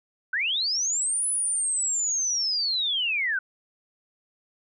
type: linear two-way sweep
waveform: sine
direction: up then down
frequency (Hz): 1456 to 10120 to 1456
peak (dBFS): -23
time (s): 0.33-3.39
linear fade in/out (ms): 5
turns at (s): 1.27
effects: none